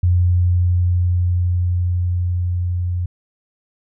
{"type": "tone with level ramp", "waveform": "sine", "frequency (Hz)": 88.8, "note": "F2", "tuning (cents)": 29, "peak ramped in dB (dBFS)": [-11, -18], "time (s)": [0.03, 3.06], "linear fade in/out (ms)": 5, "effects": []}